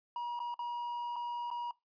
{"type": "tone with dropouts", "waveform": "triangle", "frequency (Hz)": 957, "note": "A#5", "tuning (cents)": 45, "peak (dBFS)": -33, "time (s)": [0.16, 1.71], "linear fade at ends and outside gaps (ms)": 2, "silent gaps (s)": [[0.392, 0.401], [0.542, 0.591], [1.159, 1.163], [1.503, 1.512]], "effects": ["noise-tail reverb RT60 0.2 s tail -21 dB re dry", "resampled to 11025 Hz"]}